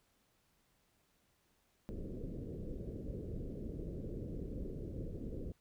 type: low-pass noise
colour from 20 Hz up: pink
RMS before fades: -43 dBFS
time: 1.89-5.52 s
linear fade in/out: 0 ms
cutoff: 510 Hz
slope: 48 dB/octave
effects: pink hiss -75 dBFS RMS until 5.6 s